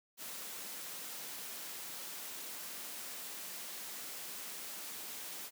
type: high-pass noise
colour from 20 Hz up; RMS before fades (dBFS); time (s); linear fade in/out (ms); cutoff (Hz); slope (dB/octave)
white; -45; 0.17-5.51; 50; 160; 24
effects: none